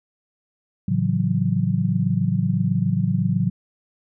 sine chord, F# minor seventh, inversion first, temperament just, 111 / 138.75 / 166.5 / 185 Hz, A2 / C#3 / E3 / F#3, +16 / +2 / +18 / 0 cents, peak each -24 / -24 / -24 / -22 dBFS, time 0.88-3.5 s, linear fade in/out 5 ms, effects none

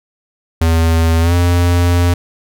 square tone with pitch glide, 82.1 to 87.49 Hz, E2 to F2, -6 to +4 cents, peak -10 dBFS, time 0.61-2.14 s, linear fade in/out 5 ms, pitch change +110 cents, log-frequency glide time 1.2-1.34 s, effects none

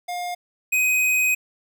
square tone pair in turn, 710 / 2510 Hz, F5 / D#7, +28 / +15 cents, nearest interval octave + minor seventh, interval 2187 cents, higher second, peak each -27 / -18 dBFS, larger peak second, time 0.08-0.35 / 0.72-1.35 s, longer second, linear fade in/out 10 ms, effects 10-bit

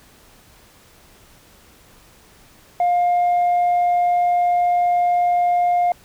sine tone, 707 Hz, F5, 21 cents sharp, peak -12 dBFS, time 2.8-5.92 s, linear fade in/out 2 ms, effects tanh soft clip ceiling -13 dBFS + pink hiss -50 dBFS RMS until 6.04 s

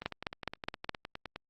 two click trains, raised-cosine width 0.3 ms, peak -23 / -16 dBFS, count 14 / 5, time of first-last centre 0.02-1.36 / 0.06-0.893 s, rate 9.7 / 4.8 Hz, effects Opus 32 kbps

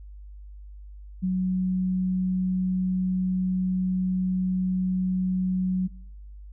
sine tone, 185 Hz, F#3, in tune, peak -22 dBFS, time 1.22-5.88 s, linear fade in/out 20 ms, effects noise-tail reverb RT60 0.9 s tail -25 dB re dry + added 50 Hz sine -40 dBFS peak until 6.52 s

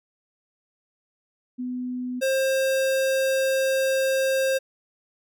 sine / square tone pair in turn, 250 / 531.9 Hz, B3 / C5, +21 / +28 cents, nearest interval octave + minor second, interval 1307 cents, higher second, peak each -27 / -21 dBFS, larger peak second, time 1.58-2.21 / 2.21-4.59 s, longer second, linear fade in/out 20 ms, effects none

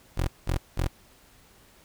20% pulse tone bursts, 44 Hz, F1, 14 cents sharp, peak -19 dBFS, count 3, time 0.17-0.88 s, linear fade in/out 10 ms, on 110 ms, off 190 ms, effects pink hiss -57 dBFS RMS until 1.84 s

